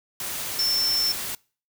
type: tone in noise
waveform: sine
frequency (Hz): 5370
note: E8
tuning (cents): +31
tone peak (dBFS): -20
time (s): 0.59-1.12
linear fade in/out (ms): 2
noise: white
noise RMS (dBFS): -31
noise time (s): 0.2-1.35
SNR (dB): +8
effects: noise-tail reverb RT60 0.4 s tail -25 dB re dry

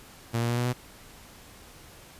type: tone with pitch steps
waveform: sawtooth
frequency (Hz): 116.3 / 118.13 / 119.98 / 121.87 / 123.79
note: A#2 / A#2 / B2 / B2 / B2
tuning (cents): -4 / +23 / -50 / -23 / +4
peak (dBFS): -21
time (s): 0.33-0.735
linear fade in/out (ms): 20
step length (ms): 81
effects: pink hiss -50 dBFS RMS until 2.19 s + resampled to 32000 Hz

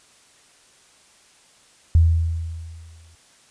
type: tone with exponential decay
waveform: sine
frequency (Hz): 82.41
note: E2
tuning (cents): 0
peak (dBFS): -9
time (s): 1.95-3.15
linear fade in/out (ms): 0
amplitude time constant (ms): 260
effects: white hiss -54 dBFS RMS until 3.5 s + resampled to 22050 Hz

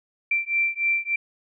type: beating tone pair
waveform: sine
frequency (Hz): 2349 / 2352.4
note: D7 / D7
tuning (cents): 0 / +2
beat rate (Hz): 3.4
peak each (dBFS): -24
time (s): 0.31-1.16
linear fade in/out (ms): 5
effects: none

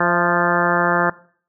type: harmonic tone with a mistuned harmonic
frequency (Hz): 174.61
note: F3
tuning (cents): 0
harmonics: 1 / 2 / 3 / 4 / 5 / 6 / 7 / 8 / 9 / 10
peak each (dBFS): -24 / -24 / -24 / -24 / -24 / -24 / -24 / -24 / -24 / -24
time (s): 0-1.1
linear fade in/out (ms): 5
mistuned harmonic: 4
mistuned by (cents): -35
effects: noise-tail reverb RT60 0.5 s tail -20 dB re dry

